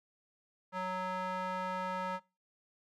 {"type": "tone with band-pass filter", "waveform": "square", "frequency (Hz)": 185, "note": "F#3", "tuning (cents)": 0, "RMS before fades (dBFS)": -37, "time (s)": [0.72, 2.2], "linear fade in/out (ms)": 50, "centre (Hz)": 1100, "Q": 1.7, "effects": ["noise-tail reverb RT60 0.3 s tail -23 dB re dry"]}